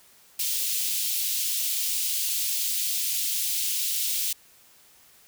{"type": "high-pass noise", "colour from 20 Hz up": "white", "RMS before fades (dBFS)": -27, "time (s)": [0.39, 4.33], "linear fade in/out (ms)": 5, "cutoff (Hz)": 2800, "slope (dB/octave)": 24, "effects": ["white hiss -56 dBFS RMS until 5.27 s"]}